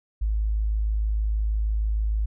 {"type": "tone", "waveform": "sine", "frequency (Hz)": 53.2, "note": "G#1", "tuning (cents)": 42, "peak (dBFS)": -21, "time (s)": [0.21, 2.26], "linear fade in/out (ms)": 10, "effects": []}